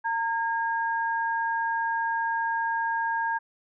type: tone pair together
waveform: sine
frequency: 915.1 / 1625 Hz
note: A#5 / G#6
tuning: -32 / -38 cents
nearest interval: minor seventh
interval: 994 cents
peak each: -26 / -29 dBFS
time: 0.04-3.39 s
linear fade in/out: 20 ms
effects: none